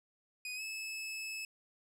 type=tone with pitch glide; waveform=sawtooth; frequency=2489 to 2601 Hz; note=D#7 to E7; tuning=0 to -24 cents; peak=-36 dBFS; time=0.45-1.45 s; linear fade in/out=2 ms; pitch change=+76 cents; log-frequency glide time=0.55-0.62 s; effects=low-pass 12000 Hz 12 dB/octave